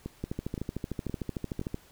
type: two click trains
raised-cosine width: 3 ms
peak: -22 / -19 dBFS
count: 4 / 21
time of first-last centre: 0.06-1.614 / 0.24-1.744 s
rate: 1.93 / 13.3 Hz
effects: pink hiss -58 dBFS RMS until 1.91 s